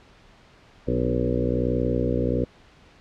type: harmonic tone with a mistuned harmonic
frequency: 61.3 Hz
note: B1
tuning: 12 cents flat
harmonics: 1 / 2 / 3 / 4 / 5 / 6 / 7 / 8 / 9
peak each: -29 / -28 / -32 / -28 / -31 / -31 / -31 / -28 / -33 dBFS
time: 0.87-2.45 s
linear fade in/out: 10 ms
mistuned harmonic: 4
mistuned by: +44 cents
effects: pink hiss -53 dBFS RMS until 3 s + low-pass 4000 Hz 12 dB/octave